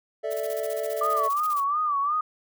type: chord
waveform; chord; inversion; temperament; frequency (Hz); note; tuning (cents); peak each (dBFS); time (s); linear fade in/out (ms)
triangle; A suspended fourth; none; equal with one note detuned; 440 / 587.3 / 657; A4 / D5 / E5; 0 / 0 / -6; -29; 0.23-1.29; 20
type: noise with tremolo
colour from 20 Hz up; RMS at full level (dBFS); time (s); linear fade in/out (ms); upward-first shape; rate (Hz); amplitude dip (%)
blue; -39; 0.3-1.64; 20; square; 15; 75
type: tone with vibrato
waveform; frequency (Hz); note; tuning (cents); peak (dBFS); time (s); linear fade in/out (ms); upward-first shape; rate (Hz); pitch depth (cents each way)
sine; 1174.7; D6; 0; -22; 1.01-2.21; 5; sine; 2.8; 100
effects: none